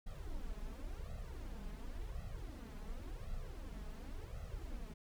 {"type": "noise with flanger", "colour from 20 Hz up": "brown", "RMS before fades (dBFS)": -45, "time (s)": [0.06, 4.94], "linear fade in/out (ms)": 10, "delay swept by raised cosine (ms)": [1.5, 4.8], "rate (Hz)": 0.92, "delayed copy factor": 0.95, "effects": []}